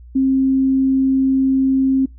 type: tone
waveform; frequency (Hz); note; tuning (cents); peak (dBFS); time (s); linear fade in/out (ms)
sine; 266.1; C4; +29; -12; 0.15-2.06; 10
effects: noise-tail reverb RT60 0.2 s tail -24 dB re dry + added 60 Hz sine -37 dBFS peak until 2.18 s